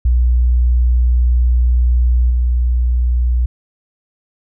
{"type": "tone with level steps", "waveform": "sine", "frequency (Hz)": 60.8, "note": "B1", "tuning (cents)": -26, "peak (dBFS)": [-9, -11], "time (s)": [0.05, 3.46], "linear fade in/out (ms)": 5, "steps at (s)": 2.3, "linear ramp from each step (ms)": 5, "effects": []}